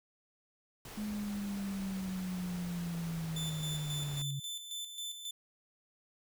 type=noise; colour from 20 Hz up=pink; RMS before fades=-48 dBFS; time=0.85-4.22 s; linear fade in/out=2 ms
type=linear sweep; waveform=sine; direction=down; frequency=212.2 to 137.8 Hz; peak=-35 dBFS; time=0.97-4.4 s; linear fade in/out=10 ms
type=tone with tremolo; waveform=sawtooth; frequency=3526 Hz; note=A7; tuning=3 cents sharp; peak=-35 dBFS; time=3.36-5.31 s; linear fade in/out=5 ms; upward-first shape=square; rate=3.7 Hz; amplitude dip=55%
effects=none